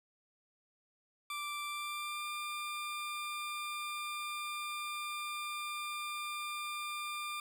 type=tone with pitch glide; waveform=20% pulse; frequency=1174.7 to 1195.9 Hz; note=D6 to D6; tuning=0 to +31 cents; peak=-33 dBFS; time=1.3-7.4 s; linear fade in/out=2 ms; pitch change=+31 cents; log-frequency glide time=1.67-2.26 s; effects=none